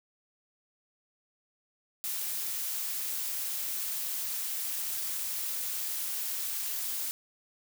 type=noise with amplitude modulation; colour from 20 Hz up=blue; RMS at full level=-32 dBFS; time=2.04-7.11 s; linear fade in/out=0 ms; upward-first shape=sine; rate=266 Hz; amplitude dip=45%; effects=none